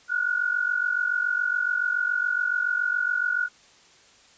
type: tone pair together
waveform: sine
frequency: 1432.9 / 1480 Hz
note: F6 / F#6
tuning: +44 / 0 cents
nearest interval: minor second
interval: 56 cents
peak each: -25 dBFS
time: 0.08-3.49 s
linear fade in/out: 50 ms
effects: white hiss -55 dBFS RMS until 4.37 s + resampled to 16000 Hz